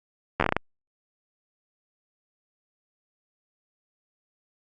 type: slowing click train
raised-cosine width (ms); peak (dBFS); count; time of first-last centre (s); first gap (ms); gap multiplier
0.5; -6; 8; 0.4-0.566; 11; 1.25
effects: Opus 48 kbps